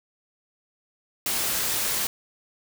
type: noise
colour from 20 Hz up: white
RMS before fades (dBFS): -26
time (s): 1.26-2.07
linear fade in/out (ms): 2
effects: none